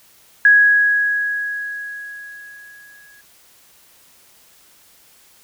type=tone with exponential decay; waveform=sine; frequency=1663 Hz; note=G#6; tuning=2 cents sharp; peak=-6 dBFS; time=0.45-3.21 s; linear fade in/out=2 ms; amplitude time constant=600 ms; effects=white hiss -51 dBFS RMS until 5.43 s